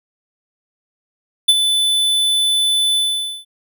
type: tone with ADSR envelope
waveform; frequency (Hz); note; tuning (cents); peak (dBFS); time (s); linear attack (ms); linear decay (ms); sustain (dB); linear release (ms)
square; 3500; A7; -10; -6; 1.48-3.45; 11; 40; -8; 490
effects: none